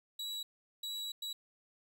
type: tone bursts at uneven times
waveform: 40% pulse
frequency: 3902 Hz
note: B7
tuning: 22 cents flat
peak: -37 dBFS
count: 3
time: 0.19-0.43 / 0.83-1.12 / 1.22-1.33 s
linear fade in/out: 5 ms
effects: none